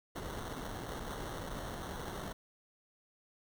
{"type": "noise with sample-and-hold", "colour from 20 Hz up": "pink", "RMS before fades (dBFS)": -42, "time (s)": [0.15, 2.33], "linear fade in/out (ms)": 10, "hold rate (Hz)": 2450, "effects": []}